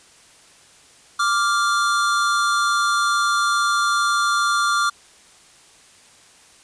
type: tone pair together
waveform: square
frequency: 1174.7 / 1397 Hz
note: D6 / F6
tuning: 0 / 0 cents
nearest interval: minor third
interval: 300 cents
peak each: -20 / -21 dBFS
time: 1.19-4.9 s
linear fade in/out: 10 ms
effects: white hiss -50 dBFS RMS until 6.63 s + resampled to 22050 Hz